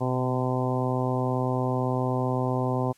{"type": "harmonic tone with a mistuned harmonic", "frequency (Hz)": 127.8, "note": "C3", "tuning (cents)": -40, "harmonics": [1, 2, 3, 4, 5, 6, 7, 8], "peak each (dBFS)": [-27, -30, -32, -33, -34, -35, -35, -36], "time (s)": [0, 2.93], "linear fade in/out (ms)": 20, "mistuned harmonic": 1, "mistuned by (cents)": -28, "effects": ["white hiss -61 dBFS RMS until 2.97 s", "low-pass 11000 Hz 12 dB/octave"]}